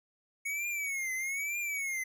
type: tone with vibrato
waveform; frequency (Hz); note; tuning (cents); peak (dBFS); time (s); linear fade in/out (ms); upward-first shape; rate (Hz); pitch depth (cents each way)
square; 2217; C#7; 0; -33; 0.45-2.04; 10; triangle; 1.1; 150
effects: none